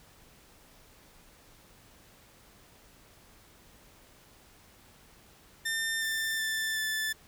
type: tone with pitch steps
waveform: sawtooth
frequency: 1800 / 1784.5 / 1769.1 / 1753.8 Hz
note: A6 / A6 / A6 / A6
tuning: +39 / +24 / +9 / -6 cents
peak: -26 dBFS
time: 5.65-7.13 s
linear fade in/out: 10 ms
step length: 370 ms
effects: pink hiss -58 dBFS RMS until 7.27 s